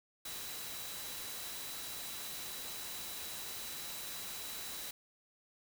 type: tone in noise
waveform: sine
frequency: 3939 Hz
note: B7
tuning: 5 cents flat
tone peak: -50 dBFS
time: 0.25-4.91 s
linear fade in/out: 5 ms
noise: white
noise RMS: -44 dBFS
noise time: 0.25-4.91 s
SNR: -9 dB
effects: none